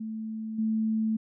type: tone with level steps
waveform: sine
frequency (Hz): 219.9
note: A3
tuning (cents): -1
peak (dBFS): -32 / -24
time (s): 0-1.17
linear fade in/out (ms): 10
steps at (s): 0.58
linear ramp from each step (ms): 10
effects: none